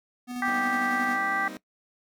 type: tone with tremolo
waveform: square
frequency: 246.9 Hz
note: B3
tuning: in tune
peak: -31 dBFS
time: 0.27-1.19 s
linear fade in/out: 50 ms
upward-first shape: square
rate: 11 Hz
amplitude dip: 30%
type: harmonic tone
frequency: 392 Hz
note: G4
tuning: in tune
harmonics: 2 / 3 / 4 / 5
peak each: -30 / -30 / -30 / -30 dBFS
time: 0.42-1.48 s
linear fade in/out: 2 ms
type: chord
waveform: sawtooth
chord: C minor seventh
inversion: second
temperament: just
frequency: 196.22 / 235.5 / 261.6 / 314 Hz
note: G3 / Bb3 / C4 / Eb4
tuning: +2 / +18 / 0 / +16 cents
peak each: -40 / -41 / -39 / -37 dBFS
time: 0.48-1.57 s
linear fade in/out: 0 ms
effects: noise-tail reverb RT60 0.1 s tail -19 dB re dry